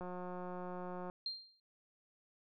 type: click train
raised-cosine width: 1 ms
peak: -32 dBFS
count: 197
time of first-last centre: 0.01-1.099 s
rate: 180 Hz
type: tone with exponential decay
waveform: sine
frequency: 4186 Hz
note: C8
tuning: in tune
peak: -35 dBFS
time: 1.26-1.6 s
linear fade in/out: 2 ms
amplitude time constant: 73 ms
effects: none